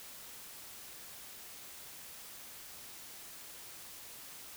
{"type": "silence", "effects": ["white hiss -50 dBFS RMS until 4.56 s"]}